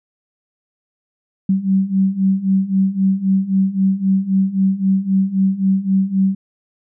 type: beating tone pair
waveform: sine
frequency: 190 / 193.8 Hz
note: F#3 / G3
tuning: +46 / -20 cents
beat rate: 3.8 Hz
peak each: -18 / -15 dBFS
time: 1.49-6.35 s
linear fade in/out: 5 ms
effects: none